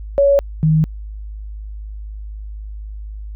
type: tone pair in turn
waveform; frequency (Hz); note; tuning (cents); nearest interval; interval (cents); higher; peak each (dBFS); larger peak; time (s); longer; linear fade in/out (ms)
sine; 561 / 156.88; C#5 / D#3; +21 / +15; octave + minor seventh; 2206; first; -9 / -10; first; 0.18-0.39 / 0.63-0.84; neither; 0
effects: added 52 Hz sine -27 dBFS peak until 3.35 s